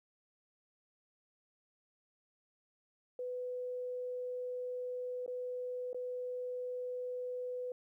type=tone with dropouts; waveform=sine; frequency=498.5 Hz; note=B4; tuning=16 cents sharp; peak=-37 dBFS; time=3.19-7.72 s; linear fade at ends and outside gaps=2 ms; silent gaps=5.263-5.278 / 5.931-5.945 s; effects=13-bit